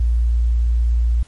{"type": "tone", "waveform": "sine", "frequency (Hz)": 58.27, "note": "A#1", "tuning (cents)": 0, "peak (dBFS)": -13, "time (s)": [0, 1.23], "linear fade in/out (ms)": 5, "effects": ["pink hiss -51 dBFS RMS until 1.27 s", "MP3 48 kbps"]}